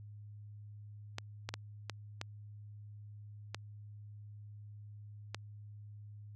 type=clicks; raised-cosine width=0.2 ms; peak=-21 dBFS; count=7; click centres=1.184 / 1.49 / 1.54 / 1.897 / 2.214 / 3.546 / 5.346 s; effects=added 104 Hz sine -48 dBFS peak until 6.35 s